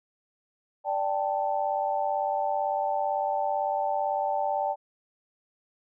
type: chord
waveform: sine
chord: D suspended fourth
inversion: none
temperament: just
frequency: 587.3 / 783.1 / 881 Hz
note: D5 / G5 / A5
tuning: 0 / -2 / +2 cents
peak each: -30 / -28 / -30 dBFS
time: 0.84-4.76 s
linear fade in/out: 50 ms
effects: none